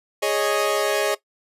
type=chord; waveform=sawtooth; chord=Ab suspended fourth; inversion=none; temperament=equal; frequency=415.3 / 554.4 / 622.3 Hz; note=Ab4 / Db5 / Eb5; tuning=0 / 0 / 0 cents; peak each=-20 dBFS; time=0.22-1.15 s; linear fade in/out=10 ms; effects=noise-tail reverb RT60 0.1 s tail -17 dB re dry + resampled to 32000 Hz